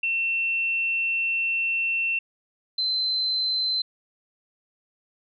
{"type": "tone pair in turn", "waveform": "sine", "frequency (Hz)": [2700, 4075], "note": ["E7", "C8"], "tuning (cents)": [41, -47], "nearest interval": "perfect fifth", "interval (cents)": 712, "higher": "second", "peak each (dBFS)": -22, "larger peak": "neither", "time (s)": [[0.03, 2.19], [2.78, 3.82]], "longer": "first", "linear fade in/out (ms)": 5, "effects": []}